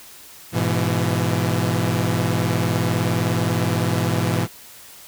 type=chord; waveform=sawtooth; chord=E major; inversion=first; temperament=equal with one note detuned; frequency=103.83 / 123.47 / 167.69 Hz; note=G#2 / B2 / E3; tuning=0 / 0 / +30 cents; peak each=-19 dBFS; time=0.52-4.48 s; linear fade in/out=50 ms; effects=white hiss -43 dBFS RMS until 5.07 s